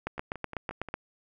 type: two click trains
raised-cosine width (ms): 0.5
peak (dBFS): -24 / -16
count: 5 / 8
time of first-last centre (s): 0.18-0.887 / 0.07-0.941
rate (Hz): 5.66 / 8.04
effects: none